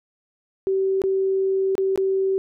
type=tone with dropouts; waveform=sine; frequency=384.5 Hz; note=G4; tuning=33 cents flat; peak=-18 dBFS; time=0.67-2.38 s; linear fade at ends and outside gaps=0 ms; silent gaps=1.018-1.038 / 1.753-1.78 / 1.959-1.976 s; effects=none